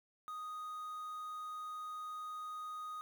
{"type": "tone with quantisation", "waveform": "triangle", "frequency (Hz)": 1244.5, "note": "D#6", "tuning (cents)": 0, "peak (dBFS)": -40, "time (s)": [0.28, 3.01], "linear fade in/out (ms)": 0, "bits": 10, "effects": []}